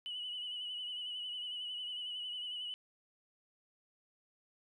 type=tone with vibrato; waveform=sine; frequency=2960 Hz; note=F#7; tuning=in tune; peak=-38 dBFS; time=0.06-2.74 s; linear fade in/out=0 ms; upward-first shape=sine; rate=11 Hz; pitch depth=42 cents each way; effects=tanh soft clip ceiling -34 dBFS